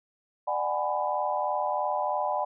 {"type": "chord", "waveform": "sine", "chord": "G# half-diminished seventh", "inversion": "second", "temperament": "just", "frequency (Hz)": [598, 747.5, 830.6, 996.7], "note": ["D5", "F#5", "G#5", "B5"], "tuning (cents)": [31, 17, 0, 16], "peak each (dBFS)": -31, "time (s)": [0.47, 2.45], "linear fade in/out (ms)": 10, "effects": []}